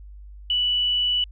sine tone, 2960 Hz, F#7, in tune, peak -19 dBFS, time 0.5-1.24 s, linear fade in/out 2 ms, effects added 50 Hz sine -39 dBFS peak until 1.31 s

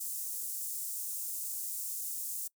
pink high-pass noise, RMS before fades -38 dBFS, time 0-2.48 s, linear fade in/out 10 ms, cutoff 7700 Hz, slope 24 dB/octave, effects noise-tail reverb RT60 0.1 s tail -23 dB re dry

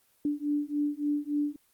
sine beating tone pair, 291.1 / 294.6 Hz, D4 / D4, -15 / +6 cents, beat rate 3.5 Hz, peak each -30 dBFS, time 0.25-1.56 s, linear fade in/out 2 ms, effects white hiss -67 dBFS RMS until 1.73 s + Opus 24 kbps

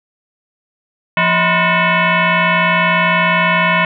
sine tone with frequency modulation, 579 Hz, D5, 25 cents flat, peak -10 dBFS, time 1.17-3.85 s, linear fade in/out 2 ms, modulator 406 Hz, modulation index 5.3, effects none

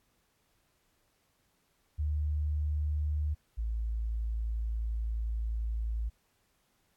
sine tone pair in turn, 75 / 55.7 Hz, D2 / A1, +37 / +22 cents, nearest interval perfect fourth, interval 515 cents, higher first, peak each -28 / -30 dBFS, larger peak first, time 1.98-3.35 / 3.57-6.1 s, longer second, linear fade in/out 20 ms, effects pink hiss -73 dBFS RMS until 6.96 s + AAC 64 kbps

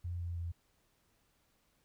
sine tone with pitch steps, 87.31 / 86.21 / 85.12 Hz, F2 / F2 / F2, 0 / -22 / -44 cents, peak -36 dBFS, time 0.04-0.52 s, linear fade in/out 10 ms, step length 160 ms, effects pink hiss -74 dBFS RMS until 1.84 s

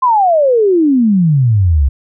sine exponential sweep, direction down, 1056 to 64.2 Hz, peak -7 dBFS, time 0.02-1.89 s, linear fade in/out 10 ms, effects none

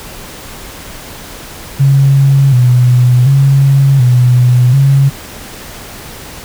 sine tone with vibrato, 130.6 Hz, C3, 3 cents flat, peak -4 dBFS, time 1.79-5.1 s, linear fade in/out 20 ms, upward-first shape square, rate 0.68 Hz, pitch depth 89 cents each way, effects pink hiss -29 dBFS RMS until 6.44 s

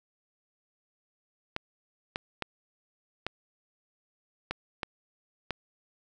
clicks, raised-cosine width 0.3 ms, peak -15 dBFS, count 7, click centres 1.564 / 2.159 / 2.423 / 3.266 / 4.51 / 4.832 / 5.507 s, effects none

